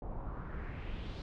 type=noise with low-pass filter sweep; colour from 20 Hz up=brown; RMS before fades=-41 dBFS; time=0.02-1.22 s; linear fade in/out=2 ms; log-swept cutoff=760 to 4400 Hz; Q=2.6; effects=none